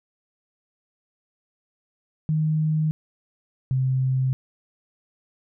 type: tone pair in turn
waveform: sine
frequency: 155.56 / 130.81 Hz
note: D#3 / C3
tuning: 0 / 0 cents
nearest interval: minor third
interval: 300 cents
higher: first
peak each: -19 dBFS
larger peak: neither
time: 2.29-2.91 / 3.71-4.33 s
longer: neither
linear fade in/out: 0 ms
effects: none